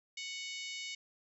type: harmonic tone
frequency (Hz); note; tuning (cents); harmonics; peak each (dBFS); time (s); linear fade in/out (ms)
740; F#5; 0; 3 / 4 / 5 / 6 / 7 / 8 / 9 / 10; -44 / -46 / -48 / -50 / -51 / -52 / -53 / -54; 0.17-0.95; 5
effects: none